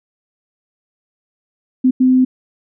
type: tone bursts at uneven times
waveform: sine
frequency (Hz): 256.6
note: C4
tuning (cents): -34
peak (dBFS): -8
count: 2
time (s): 1.84-1.91 / 2-2.25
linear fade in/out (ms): 10
effects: none